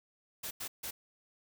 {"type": "noise bursts at uneven times", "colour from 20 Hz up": "white", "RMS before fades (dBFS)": -40, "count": 3, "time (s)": [[0.43, 0.51], [0.6, 0.68], [0.83, 0.91]], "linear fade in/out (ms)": 10, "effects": []}